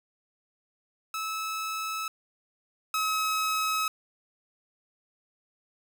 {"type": "tone pair in turn", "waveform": "sawtooth", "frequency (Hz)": [1300, 1281.4], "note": ["E6", "E6"], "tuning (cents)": [-24, -49], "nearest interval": "unison", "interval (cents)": 25, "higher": "first", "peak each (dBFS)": [-27, -22], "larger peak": "second", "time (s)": [[1.14, 2.08], [2.94, 3.88]], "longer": "neither", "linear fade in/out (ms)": 2, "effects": []}